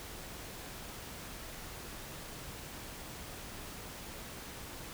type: silence
effects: pink hiss -46 dBFS RMS until 4.93 s